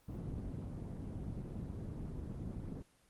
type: low-pass noise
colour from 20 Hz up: white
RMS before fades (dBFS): -43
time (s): 0.08-2.83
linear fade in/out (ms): 10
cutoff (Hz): 180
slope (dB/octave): 12
effects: pink hiss -69 dBFS RMS until 3.09 s + Opus 24 kbps